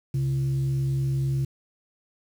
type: tone with frequency modulation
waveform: sine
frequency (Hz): 135.2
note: C#3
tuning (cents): -43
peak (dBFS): -22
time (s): 0.14-1.45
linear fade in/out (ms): 5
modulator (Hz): 202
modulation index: 0.28
effects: 8-bit